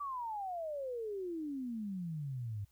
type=exponential sweep; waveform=sine; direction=down; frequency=1174.7 to 98 Hz; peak=-37 dBFS; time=0-2.65 s; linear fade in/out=10 ms; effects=added 60 Hz sine -70 dBFS peak until 2.71 s + white hiss -75 dBFS RMS until 2.71 s